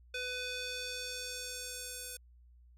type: tone with band-pass filter sweep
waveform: square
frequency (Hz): 499.7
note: B4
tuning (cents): +20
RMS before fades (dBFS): -41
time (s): 0.14-2.17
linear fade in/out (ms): 5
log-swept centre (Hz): 2900 to 10000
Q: 1.2
effects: added 60 Hz sine -57 dBFS peak until 2.77 s